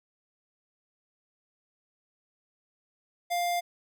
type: tone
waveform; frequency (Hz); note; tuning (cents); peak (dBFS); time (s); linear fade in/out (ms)
square; 700; F5; +4; -27; 3.3-3.61; 20
effects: none